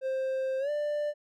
triangle tone with pitch glide, 527 to 591.5 Hz, C5 to D5, +12 to +12 cents, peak -26 dBFS, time 0.01-1.14 s, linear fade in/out 50 ms, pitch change +200 cents, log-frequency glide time 0.59-0.7 s, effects none

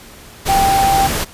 sine tone in noise, 784 Hz, G5, in tune, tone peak -11 dBFS, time 0.48-1.08 s, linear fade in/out 20 ms, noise pink, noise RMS -19 dBFS, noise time 0.45-1.25 s, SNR +5 dB, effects pink hiss -39 dBFS RMS until 1.33 s + resampled to 32000 Hz

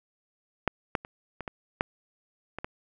clicks, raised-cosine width 0.5 ms, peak -8 / -10 / -26 / -21 / -19 / -9 / -20 / -18 dBFS, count 8, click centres 0.677 / 0.952 / 1.049 / 1.407 / 1.478 / 1.809 / 2.586 / 2.645 s, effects none

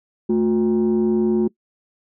sine tone pair together, 220 / 359.5 Hz, A3 / F#4, 0 / -50 cents, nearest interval major sixth, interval 850 cents, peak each -16 dBFS, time 0.29-1.48 s, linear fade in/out 10 ms, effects noise-tail reverb RT60 0.1 s tail -22 dB re dry + tanh soft clip ceiling -12 dBFS

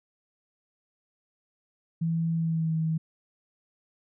sine tone with pitch glide, 164.81 to 160.21 Hz, E3 to E3, 0 to -49 cents, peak -24 dBFS, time 2.01-2.98 s, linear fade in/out 10 ms, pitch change -49 cents, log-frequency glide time 2.35-2.75 s, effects none

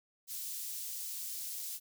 white high-pass noise, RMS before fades -41 dBFS, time 0.27-1.8 s, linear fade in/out 50 ms, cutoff 5000 Hz, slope 12 dB/octave, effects none

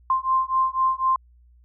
sine beating tone pair, 1046.5 / 1050.5 Hz, C6 / C6, 0 / +7 cents, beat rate 4 Hz, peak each -22 dBFS, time 0.1-1.16 s, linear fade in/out 2 ms, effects added 60 Hz sine -51 dBFS peak until 1.64 s

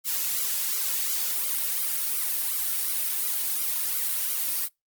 blue noise with flanger, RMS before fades -27 dBFS, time 0.04-4.69 s, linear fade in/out 50 ms, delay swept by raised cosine 1.1 to 2.6 ms, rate 2.8 Hz, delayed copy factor -0.95, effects noise-tail reverb RT60 0.2 s tail -26 dB re dry + Opus 48 kbps

